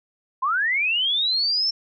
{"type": "linear sweep", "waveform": "sine", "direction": "up", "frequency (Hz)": [996, 5420], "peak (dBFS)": -19, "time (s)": [0.42, 1.71], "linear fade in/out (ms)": 10, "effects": []}